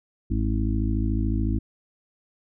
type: harmonic tone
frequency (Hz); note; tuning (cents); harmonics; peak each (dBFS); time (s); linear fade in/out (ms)
53.8; A1; -38; 1 / 2 / 4 / 5 / 6; -24 / -27 / -30 / -31 / -32; 0.3-1.59; 10
effects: none